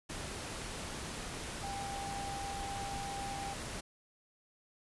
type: tone in noise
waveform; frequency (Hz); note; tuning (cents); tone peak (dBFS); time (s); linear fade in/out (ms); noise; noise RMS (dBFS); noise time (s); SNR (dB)
sine; 795; G5; +24; -40; 1.63-3.54; 10; pink; -42; 0.09-3.81; -1
effects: resampled to 24000 Hz